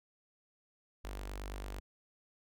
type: tone with notch filter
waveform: sawtooth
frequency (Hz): 49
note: G1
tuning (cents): 0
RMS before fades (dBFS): -43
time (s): 1.04-1.8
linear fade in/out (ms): 10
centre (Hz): 140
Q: 0.53
effects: none